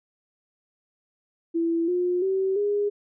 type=tone with pitch steps; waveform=sine; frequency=333.3 / 357.2 / 382.9 / 410.3 Hz; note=E4 / F4 / G4 / G#4; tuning=+19 / +39 / -41 / -21 cents; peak=-21 dBFS; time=1.54-2.9 s; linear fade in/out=20 ms; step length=340 ms; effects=none